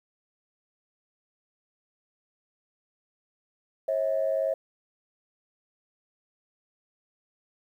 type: tone pair together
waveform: sine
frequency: 541.3 / 643 Hz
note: C#5 / E5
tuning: -41 / -43 cents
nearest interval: minor third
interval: 298 cents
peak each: -26 dBFS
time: 3.88-4.54 s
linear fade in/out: 5 ms
effects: tanh soft clip ceiling -16 dBFS + 10-bit